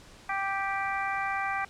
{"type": "harmonic tone", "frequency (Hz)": 392, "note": "G4", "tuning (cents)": 0, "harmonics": [2, 3, 4, 5, 6], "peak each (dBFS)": [-32, -34, -35, -36, -37], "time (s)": [0.29, 1.65], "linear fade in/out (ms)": 5, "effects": ["pink hiss -52 dBFS RMS until 1.69 s", "low-pass 8000 Hz 12 dB/octave"]}